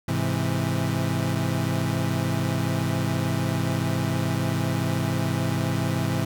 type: chord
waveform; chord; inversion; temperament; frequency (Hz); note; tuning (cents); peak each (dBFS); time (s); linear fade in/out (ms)
30% pulse; Ab augmented; none; equal; 103.83 / 130.81 / 164.81; Ab2 / C3 / E3; 0 / 0 / 0; -25 / -24 / -25; 0.08-6.25; 5
effects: none